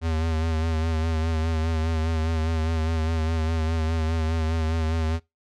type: tone with vibrato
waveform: square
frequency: 80.6 Hz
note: E2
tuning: 38 cents flat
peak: -23 dBFS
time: 0.01-5.2 s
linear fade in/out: 50 ms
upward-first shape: sine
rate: 4.9 Hz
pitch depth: 41 cents each way
effects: noise-tail reverb RT60 0.2 s tail -22 dB re dry + low-pass 6000 Hz 12 dB/octave